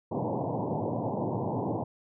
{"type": "band-pass noise", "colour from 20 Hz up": "pink", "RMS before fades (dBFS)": -31, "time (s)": [0.11, 1.84], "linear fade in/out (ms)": 10, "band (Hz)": [100, 980], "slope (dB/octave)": 96, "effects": []}